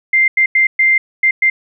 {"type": "tone bursts at uneven times", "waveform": "sine", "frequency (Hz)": 2093, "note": "C7", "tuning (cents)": 0, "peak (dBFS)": -8, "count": 6, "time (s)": [[0.13, 0.28], [0.37, 0.46], [0.55, 0.67], [0.79, 0.98], [1.23, 1.31], [1.42, 1.5]], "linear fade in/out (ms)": 5, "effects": []}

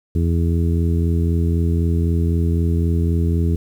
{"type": "harmonic tone", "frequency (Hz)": 83.9, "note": "E2", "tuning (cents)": 31, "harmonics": [1, 2, 3, 4, 5], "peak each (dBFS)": [-16, -22, -26, -28, -30], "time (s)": [0.15, 3.56], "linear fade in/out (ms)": 5, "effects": ["8-bit"]}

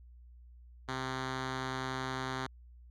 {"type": "tone with notch filter", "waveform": "5% pulse", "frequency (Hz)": 130.81, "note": "C3", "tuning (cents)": 0, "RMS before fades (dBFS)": -37, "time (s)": [0.88, 2.47], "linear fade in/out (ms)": 10, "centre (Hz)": 570, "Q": 1.8, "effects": ["added 60 Hz sine -52 dBFS peak until 2.9 s", "low-pass 5000 Hz 12 dB/octave"]}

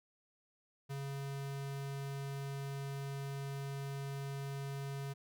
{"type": "tone", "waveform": "square", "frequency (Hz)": 138.59, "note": "C#3", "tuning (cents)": 0, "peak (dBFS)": -40, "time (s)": [0.89, 5.14], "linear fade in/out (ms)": 20, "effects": []}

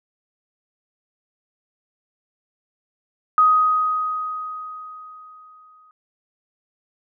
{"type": "tone with exponential decay", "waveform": "sine", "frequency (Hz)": 1253, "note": "D#6", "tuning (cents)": 12, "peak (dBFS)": -10, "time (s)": [3.38, 5.91], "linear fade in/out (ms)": 1, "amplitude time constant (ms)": 550, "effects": []}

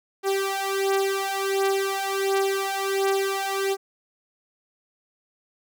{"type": "beating tone pair", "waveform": "sawtooth", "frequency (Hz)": [389.6, 391], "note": ["G4", "G4"], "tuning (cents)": [-11, -4], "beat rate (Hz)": 1.4, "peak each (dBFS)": [-22, -21], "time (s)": [0.23, 3.77], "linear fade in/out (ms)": 50, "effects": []}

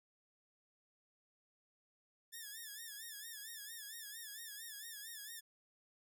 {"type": "tone with vibrato", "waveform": "5% pulse", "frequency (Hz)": 1752, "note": "A6", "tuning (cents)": -8, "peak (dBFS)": -37, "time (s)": [2.32, 5.41], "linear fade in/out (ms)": 20, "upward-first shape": "sine", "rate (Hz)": 4.4, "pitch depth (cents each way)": 110, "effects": []}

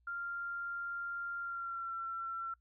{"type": "tone with pitch glide", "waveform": "sine", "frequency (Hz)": [1392, 1352.4], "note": ["F6", "E6"], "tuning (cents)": [-6, 44], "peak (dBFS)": -37, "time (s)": [0.07, 2.54], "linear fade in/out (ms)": 5, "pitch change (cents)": -50, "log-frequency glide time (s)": [1.39, 1.95], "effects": ["noise-tail reverb RT60 0.1 s tail -23 dB re dry", "added 60 Hz sine -69 dBFS peak until 2.6 s"]}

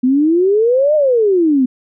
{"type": "exponential two-way sweep", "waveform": "sine", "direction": "up then down", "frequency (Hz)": [246.9, 622.3, 246.9], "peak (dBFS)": -9, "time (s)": [0.03, 1.66], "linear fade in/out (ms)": 10, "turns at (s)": 0.95, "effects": []}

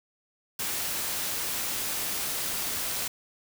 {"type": "noise", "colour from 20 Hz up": "white", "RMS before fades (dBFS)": -31, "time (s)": [0.59, 3.08], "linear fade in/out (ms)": 5, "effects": []}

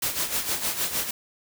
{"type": "noise with tremolo", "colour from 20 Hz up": "white", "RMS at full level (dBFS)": -25, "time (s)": [0.02, 1.11], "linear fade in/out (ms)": 5, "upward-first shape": "sine", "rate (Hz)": 6.5, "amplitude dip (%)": 65, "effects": []}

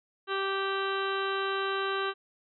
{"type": "harmonic tone", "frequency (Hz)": 390, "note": "G4", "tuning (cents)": -9, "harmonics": [1, 2, 3, 4, 5, 6, 7, 8, 9, 10], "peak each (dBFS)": [-32, -40, -33, -35, -45, -49, -42, -41, -52, -42], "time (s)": [0.27, 2.14], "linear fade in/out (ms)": 50, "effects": []}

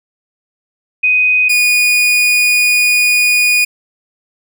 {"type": "tone pair in turn", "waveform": ["sine", "40% pulse"], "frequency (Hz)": [2500, 2460], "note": ["D#7", "D#7"], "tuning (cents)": [8, -20], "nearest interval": "unison", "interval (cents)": 28, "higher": "first", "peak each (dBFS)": -8, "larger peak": "neither", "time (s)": [[1.03, 1.49], [1.49, 3.65]], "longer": "second", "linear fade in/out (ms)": 10, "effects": []}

